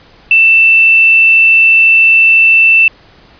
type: tone with quantisation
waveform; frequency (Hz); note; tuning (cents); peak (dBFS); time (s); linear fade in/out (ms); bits
sine; 2666; E7; +19; -3; 0.31-2.88; 2; 5
effects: pink hiss -42 dBFS RMS until 3.39 s + resampled to 11025 Hz